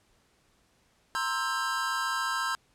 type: chord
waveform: square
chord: C dominant seventh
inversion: third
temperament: equal with one note detuned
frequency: 932.3 / 1046.5 / 1318.5 / 1591.7 Hz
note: Bb5 / C6 / E6 / G6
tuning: 0 / 0 / 0 / +26 cents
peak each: -38 / -34 / -34 / -33 dBFS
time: 1.15-2.55 s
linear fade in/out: 0 ms
effects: pink hiss -67 dBFS RMS until 2.74 s + low-pass 10000 Hz 12 dB/octave